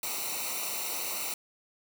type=noise with comb filter; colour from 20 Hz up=white; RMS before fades=-34 dBFS; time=0.03-1.34 s; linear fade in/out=2 ms; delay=0.6 ms; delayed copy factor=-0.85; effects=none